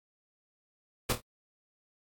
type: noise with echo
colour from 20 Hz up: pink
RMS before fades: -27 dBFS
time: 1.09-1.13 s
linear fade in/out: 10 ms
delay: 26 ms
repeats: 3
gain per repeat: -8 dB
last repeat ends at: 1.208 s
effects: AAC 64 kbps